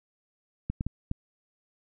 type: clicks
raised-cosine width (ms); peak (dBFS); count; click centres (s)
5; -17; 4; 0.7 / 0.809 / 0.866 / 1.114
effects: none